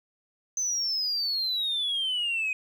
sine exponential sweep, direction down, 6210 to 2495 Hz, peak -24 dBFS, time 0.57-2.53 s, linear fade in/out 2 ms, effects tanh soft clip ceiling -23 dBFS + 10-bit

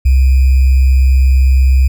sine tone with sample-and-hold, 65.6 Hz, C2, 5 cents sharp, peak -5 dBFS, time 0.05-1.88 s, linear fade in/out 10 ms, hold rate 2450 Hz, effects none

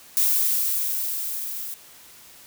violet noise with level ramp, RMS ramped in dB -19 to -33 dBFS, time 0.17-1.74 s, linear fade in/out 0 ms, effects white hiss -48 dBFS RMS until 2.46 s

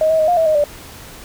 sine tone with pitch steps, 628 / 640 / 624 / 707 / 649 / 621 / 586 Hz, D#5 / D#5 / D#5 / F5 / E5 / D#5 / D5, +16 / +49 / +5 / +21 / -27 / -3 / -4 cents, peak -11 dBFS, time 0.01-0.64 s, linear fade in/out 2 ms, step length 90 ms, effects pink hiss -37 dBFS RMS until 1.24 s

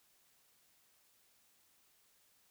silence, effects white hiss -71 dBFS RMS until 2.5 s

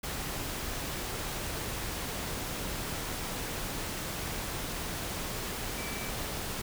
sine tone in noise, 2319 Hz, D7, 22 cents flat, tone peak -43 dBFS, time 5.77-6.1 s, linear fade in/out 10 ms, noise pink, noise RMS -36 dBFS, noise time 0.03-6.62 s, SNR -10 dB, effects none

